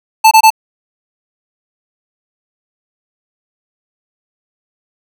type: tone bursts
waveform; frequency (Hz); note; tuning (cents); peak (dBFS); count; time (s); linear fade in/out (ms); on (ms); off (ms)
square; 880; A5; 0; -3; 3; 0.24-0.504; 10; 72; 24
effects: none